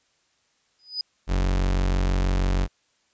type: tone with exponential growth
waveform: sine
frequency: 4978 Hz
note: D#8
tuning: in tune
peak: -22 dBFS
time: 0.79-1.01 s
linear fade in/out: 2 ms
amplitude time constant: 46 ms
type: tone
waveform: 40% pulse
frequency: 46.25 Hz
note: F#1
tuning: in tune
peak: -19 dBFS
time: 1.27-2.68 s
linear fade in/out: 50 ms
effects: white hiss -67 dBFS RMS until 3.13 s + resampled to 16000 Hz